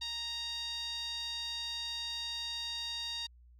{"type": "tone with band-pass filter", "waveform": "sawtooth", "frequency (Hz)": 932.3, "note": "A#5", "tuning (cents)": 0, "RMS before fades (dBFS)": -39, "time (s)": [0.01, 3.27], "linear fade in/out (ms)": 10, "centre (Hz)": 4100, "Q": 9.4, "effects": ["added 60 Hz sine -56 dBFS peak until 3.59 s"]}